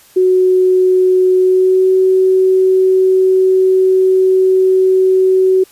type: tone with pitch glide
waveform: sine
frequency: 370 to 375.8 Hz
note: F#4 to F#4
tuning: 0 to +27 cents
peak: -7 dBFS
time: 0.16-5.64 s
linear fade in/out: 10 ms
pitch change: +27 cents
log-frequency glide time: 1.37-1.91 s
effects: white hiss -45 dBFS RMS until 5.71 s + resampled to 32000 Hz